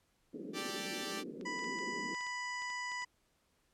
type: band-pass noise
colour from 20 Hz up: white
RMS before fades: -45 dBFS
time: 0.33-2.15 s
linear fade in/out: 10 ms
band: 180 to 440 Hz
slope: 48 dB/octave
type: chord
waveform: 5% pulse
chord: G suspended second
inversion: none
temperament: equal with one note detuned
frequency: 392 / 442.5 / 587.3 Hz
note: G4 / A4 / D5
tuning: 0 / +10 / 0 cents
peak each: -31 / -37 / -31 dBFS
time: 0.53-1.24 s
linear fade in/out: 50 ms
type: clicks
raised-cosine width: 0.2 ms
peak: -36 dBFS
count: 11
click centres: 1.412 / 1.592 / 1.643 / 1.788 / 2.147 / 2.209 / 2.267 / 2.621 / 2.702 / 2.918 / 3.022 s
type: harmonic tone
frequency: 987.8 Hz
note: B5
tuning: in tune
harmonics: 1 / 2 / 3 / 5 / 6 / 7 / 8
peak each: -42 / -40 / -53 / -50 / -57 / -53 / -60 dBFS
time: 1.45-3.05 s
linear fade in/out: 10 ms
effects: pink hiss -75 dBFS RMS until 3.73 s + low-pass 12000 Hz 12 dB/octave